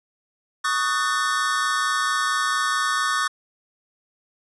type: chord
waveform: square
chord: D# half-diminished seventh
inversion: third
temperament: just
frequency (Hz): 1120.1 / 1244.5 / 1493.4 / 1792.1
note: C#6 / D#6 / F#6 / A6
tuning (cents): +18 / 0 / +16 / +31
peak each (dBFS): -26 / -26 / -28 / -28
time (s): 0.64-3.28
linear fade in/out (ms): 10
effects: resampled to 24000 Hz